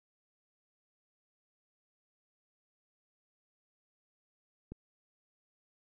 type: click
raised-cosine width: 3 ms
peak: -30 dBFS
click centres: 4.72 s
effects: none